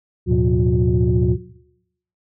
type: tone cluster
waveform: sine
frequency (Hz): 75.8 / 107.9 / 122.3 / 180.9 / 359.1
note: D#2 / A2 / B2 / F#3 / F4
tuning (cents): -45 / -33 / -16 / -39 / +48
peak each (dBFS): -19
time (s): 0.26-1.38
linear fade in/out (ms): 50
effects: noise-tail reverb RT60 0.8 s tail -17 dB re dry + tanh soft clip ceiling -6 dBFS